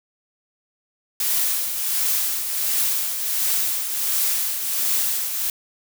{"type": "noise with tremolo", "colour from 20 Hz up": "blue", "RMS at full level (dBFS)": -20, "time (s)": [1.2, 5.5], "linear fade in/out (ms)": 2, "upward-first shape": "triangle", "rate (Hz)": 1.4, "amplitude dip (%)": 55, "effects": []}